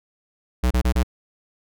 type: tone bursts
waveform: square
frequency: 62 Hz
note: B1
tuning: 7 cents sharp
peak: -17 dBFS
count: 4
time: 0.63-1.033 s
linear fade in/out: 10 ms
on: 79 ms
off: 29 ms
effects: none